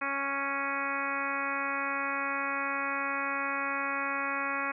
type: harmonic tone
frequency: 277.2 Hz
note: C#4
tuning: in tune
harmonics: 1 / 2 / 3 / 4 / 5 / 6 / 7 / 8 / 9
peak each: -41 / -41 / -41 / -35 / -36 / -38 / -39 / -39 / -39 dBFS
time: 0.01-4.72 s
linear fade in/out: 10 ms
effects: none